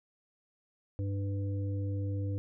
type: harmonic tone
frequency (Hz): 99.2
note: G2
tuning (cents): +21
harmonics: 1 / 3 / 5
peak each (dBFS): -31 / -41 / -45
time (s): 0.99-2.38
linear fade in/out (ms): 0
effects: none